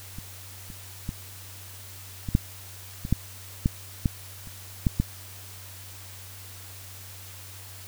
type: clicks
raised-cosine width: 5 ms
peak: -24 / -28 / -17 / -18 / -6 / -19 / -8 / -8 / -9 / -30 / -8 / -9 dBFS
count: 12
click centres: 0.186 / 0.702 / 1.091 / 2.288 / 2.351 / 3.051 / 3.126 / 3.659 / 4.058 / 4.473 / 4.868 / 5 s
effects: added 95 Hz sine -45 dBFS peak until 7.87 s + white hiss -45 dBFS RMS until 7.87 s